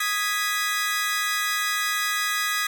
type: chord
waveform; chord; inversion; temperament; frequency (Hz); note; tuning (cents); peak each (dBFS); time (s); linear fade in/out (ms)
sawtooth; G# minor; second; equal; 1244.5 / 1661.2 / 1975.5; D#6 / G#6 / B6; 0 / 0 / 0; -24; 0-2.67; 5
effects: none